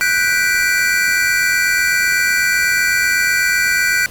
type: chord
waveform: square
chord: G major seventh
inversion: third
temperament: equal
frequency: 1480 / 1568 / 1975.5 / 2349 Hz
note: F#6 / G6 / B6 / D7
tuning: 0 / 0 / 0 / 0 cents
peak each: -18 / -21 / -20 / -20 dBFS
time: 0.01-4.06 s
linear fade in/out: 0 ms
effects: pink hiss -37 dBFS RMS until 4.1 s